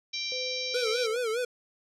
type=harmonic tone; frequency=784 Hz; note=G5; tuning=in tune; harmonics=3 / 4 / 5 / 6 / 7 / 8; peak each=-37 / -43 / -35 / -41 / -36 / -45 dBFS; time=0.13-1.07 s; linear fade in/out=10 ms
type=tone with tremolo; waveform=sine; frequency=508 Hz; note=B4; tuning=49 cents sharp; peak=-35 dBFS; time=0.32-1.16 s; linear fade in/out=0 ms; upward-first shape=sine; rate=2.2 Hz; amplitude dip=30%
type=tone with vibrato; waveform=square; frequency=466.2 Hz; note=A#4; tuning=in tune; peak=-28 dBFS; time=0.74-1.45 s; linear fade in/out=5 ms; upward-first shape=sine; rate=4.9 Hz; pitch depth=130 cents each way
effects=low-pass 10000 Hz 12 dB/octave